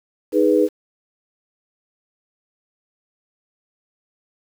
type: chord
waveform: sine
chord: G# minor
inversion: second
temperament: equal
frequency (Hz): 311.1 / 415.3 / 493.9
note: D#4 / G#4 / B4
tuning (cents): 0 / 0 / 0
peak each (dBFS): -17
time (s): 0.32-0.69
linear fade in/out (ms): 50
effects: 7-bit